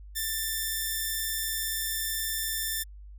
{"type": "tone", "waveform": "5% pulse", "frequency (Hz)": 1779, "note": "A6", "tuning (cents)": 19, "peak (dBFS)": -18, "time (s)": [0.15, 2.84], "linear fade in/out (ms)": 20, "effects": ["added 50 Hz sine -43 dBFS peak until 3.18 s"]}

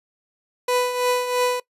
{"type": "tone with tremolo", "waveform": "30% pulse", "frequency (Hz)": 495.9, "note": "B4", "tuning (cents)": 7, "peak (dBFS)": -14, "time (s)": [0.68, 1.6], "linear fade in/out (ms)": 5, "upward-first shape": "triangle", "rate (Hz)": 3, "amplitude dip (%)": 65, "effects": ["noise-tail reverb RT60 0.1 s tail -21 dB re dry", "resampled to 32000 Hz"]}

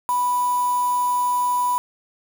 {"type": "tone with quantisation", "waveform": "sine", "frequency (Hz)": 986, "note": "B5", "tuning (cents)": -3, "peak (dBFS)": -18, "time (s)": [0.09, 1.78], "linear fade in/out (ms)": 0, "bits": 5, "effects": []}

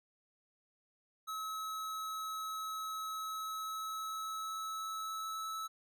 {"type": "tone with pitch glide", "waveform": "square", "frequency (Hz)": [1289, 1305.5], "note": ["E6", "E6"], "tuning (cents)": [-39, -17], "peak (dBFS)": -39, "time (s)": [1.27, 5.68], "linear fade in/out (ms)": 20, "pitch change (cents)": 22, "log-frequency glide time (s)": [3.11, 5.51], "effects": []}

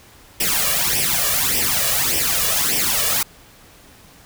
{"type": "noise with flanger", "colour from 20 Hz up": "white", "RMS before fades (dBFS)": -19, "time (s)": [0.4, 3.23], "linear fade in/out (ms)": 5, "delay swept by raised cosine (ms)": [0.36, 1.76], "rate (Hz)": 1.7, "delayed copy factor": 0.75, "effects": ["pink hiss -47 dBFS RMS until 4.25 s"]}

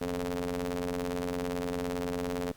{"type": "ring-modulated tone", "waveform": "sawtooth", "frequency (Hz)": 89.7, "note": "F2", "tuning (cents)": 47, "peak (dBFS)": -24, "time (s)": [0.01, 2.52], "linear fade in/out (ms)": 5, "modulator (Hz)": 350, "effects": ["pink hiss -58 dBFS RMS until 2.56 s", "Opus 48 kbps"]}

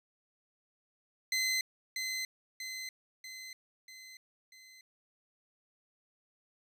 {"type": "tone with echo", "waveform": "20% pulse", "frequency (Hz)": 2051, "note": "C7", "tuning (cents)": -35, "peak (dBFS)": -24, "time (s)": [1.32, 1.61], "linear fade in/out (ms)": 2, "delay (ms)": 640, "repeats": 5, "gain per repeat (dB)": -5, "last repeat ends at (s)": 4.81, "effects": ["resampled to 32000 Hz"]}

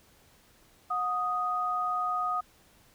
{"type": "tone pair together", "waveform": "sine", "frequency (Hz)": [726.9, 1244.5], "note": ["F#5", "D#6"], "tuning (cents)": [-31, 0], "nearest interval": "major sixth", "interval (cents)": 931, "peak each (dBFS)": [-33, -28], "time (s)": [0.9, 2.41], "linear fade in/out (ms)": 10, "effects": ["pink hiss -61 dBFS RMS until 2.94 s"]}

